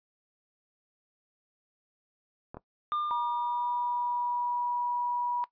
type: clicks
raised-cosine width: 1 ms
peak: -27 dBFS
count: 2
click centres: 2.545 / 2.57 s
type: tone with exponential decay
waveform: triangle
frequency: 1200 Hz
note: D6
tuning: 37 cents sharp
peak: -25 dBFS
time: 2.92-4.81 s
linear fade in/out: 0 ms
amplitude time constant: 410 ms
type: tone with pitch glide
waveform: sine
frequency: 958 to 969.7 Hz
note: A#5 to B5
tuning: +47 to -32 cents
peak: -28 dBFS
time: 3.11-5.44 s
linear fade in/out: 0 ms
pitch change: +21 cents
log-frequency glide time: 3.33-3.69 s
effects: noise-tail reverb RT60 0.1 s tail -17 dB re dry + resampled to 11025 Hz